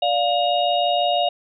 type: tone cluster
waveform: sine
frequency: 581 / 707 / 2850 / 3743 Hz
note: D5 / F5 / F7 / A#7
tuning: -19 / +21 / +34 / +6 cents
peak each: -23 / -19 / -26 / -27 dBFS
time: 0.02-1.29 s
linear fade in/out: 5 ms
effects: none